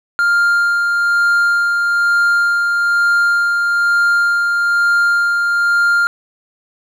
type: tone with tremolo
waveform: triangle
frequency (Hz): 1400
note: F6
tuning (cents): +4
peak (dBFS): -8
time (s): 0.19-6.07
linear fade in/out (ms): 0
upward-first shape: sine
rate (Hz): 1.1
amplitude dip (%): 30
effects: none